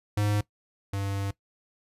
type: tone pair in turn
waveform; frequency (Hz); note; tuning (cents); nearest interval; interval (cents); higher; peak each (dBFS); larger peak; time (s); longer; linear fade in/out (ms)
square; 103.83 / 98.97; G#2 / G2; 0 / +17; minor second; 83; first; -24 / -29; first; 0.17-0.41 / 0.93-1.31; second; 5
effects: noise-tail reverb RT60 0.1 s tail -19 dB re dry + resampled to 32000 Hz